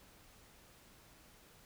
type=silence; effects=pink hiss -62 dBFS RMS until 1.65 s